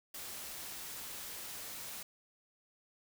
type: noise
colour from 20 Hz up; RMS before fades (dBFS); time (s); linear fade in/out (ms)
white; -45; 0.14-2.03; 5
effects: none